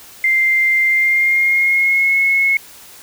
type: tone with pitch glide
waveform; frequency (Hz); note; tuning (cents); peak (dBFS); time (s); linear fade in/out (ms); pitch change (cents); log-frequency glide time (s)
sine; 2093 to 2181; C7 to C#7; 0 to -29; -11; 0.24-2.57; 2; +71; 0.88-2.16
effects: white hiss -40 dBFS RMS until 3.02 s